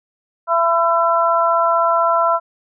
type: harmonic tone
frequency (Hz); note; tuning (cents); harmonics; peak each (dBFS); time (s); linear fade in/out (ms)
335.5; E4; +31; 2 / 3 / 4; -17 / -17 / -17; 0.47-2.4; 50
effects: none